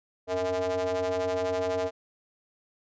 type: ring-modulated tone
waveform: square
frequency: 93 Hz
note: F#2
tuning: 9 cents sharp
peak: -24 dBFS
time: 0.27-1.91 s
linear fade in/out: 50 ms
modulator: 552 Hz
effects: resampled to 16000 Hz